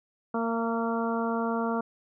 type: harmonic tone with a mistuned harmonic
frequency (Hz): 229.8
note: A#3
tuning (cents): -25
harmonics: 1 / 2 / 3 / 4 / 5 / 6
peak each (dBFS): -29 / -32 / -34 / -35 / -36 / -37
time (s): 0.34-1.81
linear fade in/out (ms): 5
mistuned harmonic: 3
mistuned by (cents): -15
effects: none